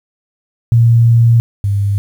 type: tone pair in turn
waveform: sine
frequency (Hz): 116.54 / 100.49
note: A#2 / G2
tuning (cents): 0 / +43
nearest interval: minor third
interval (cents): 257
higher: first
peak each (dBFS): -5 / -11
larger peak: first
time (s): 0.72-1.4 / 1.64-1.98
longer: first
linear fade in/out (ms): 0
effects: 7-bit